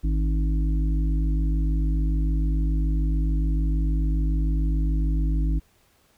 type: harmonic tone with a mistuned harmonic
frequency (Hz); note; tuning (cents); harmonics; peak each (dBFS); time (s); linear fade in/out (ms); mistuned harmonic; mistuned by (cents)
52.7; G#1; +26; 1 / 3 / 5 / 6; -20 / -30 / -34 / -36; 0.03-5.6; 20; 5; +38
effects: pink hiss -62 dBFS RMS until 6.17 s